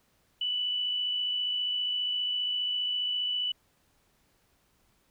sine tone with amplitude modulation, 2971 Hz, F#7, 6 cents sharp, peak -26 dBFS, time 0.41-3.52 s, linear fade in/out 5 ms, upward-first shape sine, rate 54.9 Hz, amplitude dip 30%, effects pink hiss -69 dBFS RMS until 5.1 s

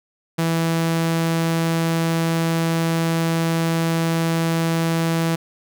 sawtooth tone, 164.81 Hz, E3, in tune, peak -14 dBFS, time 0.38-5.36 s, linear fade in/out 10 ms, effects none

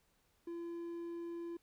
triangle tone, 340.1 Hz, F4, 46 cents flat, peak -39 dBFS, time 0.47-1.57 s, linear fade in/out 5 ms, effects pink hiss -75 dBFS RMS until 1.62 s

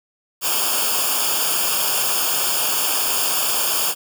white noise with comb filter, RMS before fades -20 dBFS, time 0.41-3.95 s, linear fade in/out 50 ms, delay 0.5 ms, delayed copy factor -0.95, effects none

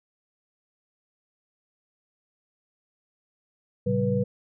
sine tone cluster, 112.6 / 135.2 / 192.5 / 488.2 Hz, A2 / C#3 / G3 / B4, +40 / -43 / -31 / -20 cents, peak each -28 / -29 / -26 / -26 dBFS, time 3.86-4.24 s, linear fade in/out 10 ms, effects none

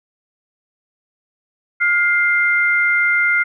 sine tone pair together, 1419 / 2094 Hz, F6 / C7, +27 / +1 cents, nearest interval perfect fifth, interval 674 cents, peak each -16 / -15 dBFS, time 1.8-3.44 s, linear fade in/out 20 ms, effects none

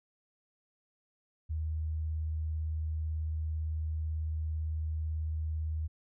sine tone with vibrato, 78.5 Hz, D#2, 16 cents sharp, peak -31 dBFS, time 1.49-5.88 s, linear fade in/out 20 ms, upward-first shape sine, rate 18 Hz, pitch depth 13 cents each way, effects none

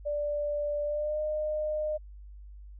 sine tone with pitch glide, 587.3 to 610.5 Hz, D5 to D#5, 0 to -33 cents, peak -28 dBFS, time 0.05-1.98 s, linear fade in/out 20 ms, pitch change +67 cents, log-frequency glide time 0.84-1.21 s, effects added 50 Hz sine -44 dBFS peak until 2.79 s

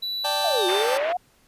triangle tone with pitch glide, 3951 to 3581 Hz, B7 to A7, 0 to +30 cents, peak -25 dBFS, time 0.02-0.83 s, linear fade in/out 10 ms, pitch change -170 cents, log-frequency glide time 0.55-0.69 s
sawtooth chord, D suspended fourth, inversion none, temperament just, 587.3 / 783.1 / 881 Hz, D5 / G5 / A5, 0 / -2 / +2 cents, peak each -24 dBFS, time 0.24-0.98 s, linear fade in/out 10 ms
sine exponential two-way sweep, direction down then up, 740 to 350.7 to 740 Hz, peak -22 dBFS, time 0.44-1.17 s, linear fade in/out 5 ms, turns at 0.67 s
white band-pass noise, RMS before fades -31 dBFS, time 0.68-1.13 s, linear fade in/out 10 ms, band 390 to 2500 Hz, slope 24 dB/octave
effects pink hiss -60 dBFS RMS until 1.47 s + resampled to 32000 Hz

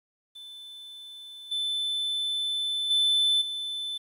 triangle tone with level steps, 3520 Hz, A7, in tune, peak -40 / -25 / -19 / -29 dBFS, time 0.35-3.98 s, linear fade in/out 10 ms, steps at 1.51 / 2.9 / 3.41 s, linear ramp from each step 10 ms, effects resampled to 32000 Hz + 10-bit

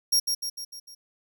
sawtooth tone with echo, 5588 Hz, F8, in tune, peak -16 dBFS, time 0.12-0.2 s, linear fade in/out 10 ms, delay 150 ms, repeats 5, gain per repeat -5 dB, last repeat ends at 0.95 s, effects none

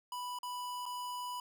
square tone with dropouts, 987.8 Hz, B5, in tune, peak -39 dBFS, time 0.12-1.4 s, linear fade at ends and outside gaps 2 ms, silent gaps 0.388-0.431 / 0.856-0.862 s, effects none

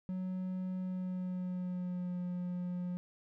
triangle tone with pitch glide, 185 to 178.6 Hz, F#3 to F3, 0 to +39 cents, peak -33 dBFS, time 0.09-2.97 s, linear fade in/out 0 ms, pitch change -61 cents, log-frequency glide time 0.79-2.19 s, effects none

